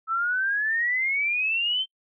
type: exponential sweep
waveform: sine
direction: up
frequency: 1304 to 3136 Hz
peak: -22 dBFS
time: 0.07-1.86 s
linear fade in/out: 50 ms
effects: noise-tail reverb RT60 0.1 s tail -26 dB re dry